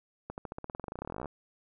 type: accelerating click train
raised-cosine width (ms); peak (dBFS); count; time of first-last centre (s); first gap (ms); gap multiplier
1; -24; 27; 0.3-1.258; 79; 0.93
effects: none